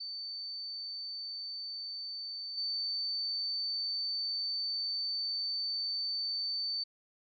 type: tone with level steps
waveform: sine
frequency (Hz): 4549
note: C#8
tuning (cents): +44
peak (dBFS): -38 / -32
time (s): 0-6.84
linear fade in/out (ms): 10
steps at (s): 2.57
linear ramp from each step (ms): 10
effects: none